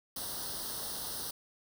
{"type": "noise with comb filter", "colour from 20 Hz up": "white", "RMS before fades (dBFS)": -39, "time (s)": [0.16, 1.31], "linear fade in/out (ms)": 5, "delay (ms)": 0.21, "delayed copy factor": 0.9, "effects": []}